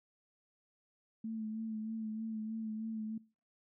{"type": "tone with vibrato", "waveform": "sine", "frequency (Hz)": 220, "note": "A3", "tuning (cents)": 0, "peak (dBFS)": -37, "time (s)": [1.24, 3.18], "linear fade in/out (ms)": 5, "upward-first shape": "sine", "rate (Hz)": 3.2, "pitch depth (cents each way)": 32, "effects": ["noise-tail reverb RT60 0.4 s tail -24 dB re dry"]}